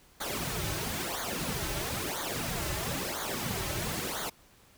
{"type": "noise with flanger", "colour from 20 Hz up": "pink", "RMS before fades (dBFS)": -34, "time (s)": [0.2, 4.3], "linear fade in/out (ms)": 10, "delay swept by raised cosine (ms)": [0.37, 4.27], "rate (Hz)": 1, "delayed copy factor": -0.8, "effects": ["pink hiss -60 dBFS RMS until 4.77 s"]}